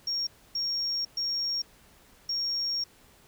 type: tone bursts at uneven times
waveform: sine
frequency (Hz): 5560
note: F8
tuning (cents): -9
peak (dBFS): -26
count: 4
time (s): 0.07-0.27 / 0.55-1.05 / 1.17-1.62 / 2.29-2.84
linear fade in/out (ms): 5
effects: tanh soft clip ceiling -23 dBFS + pink hiss -58 dBFS RMS until 3.27 s